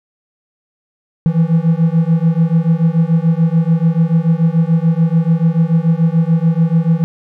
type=beating tone pair; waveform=triangle; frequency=161.2 / 168.1 Hz; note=E3 / E3; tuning=-38 / +34 cents; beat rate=6.9 Hz; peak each=-11 dBFS; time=1.26-7.04 s; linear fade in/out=0 ms; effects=none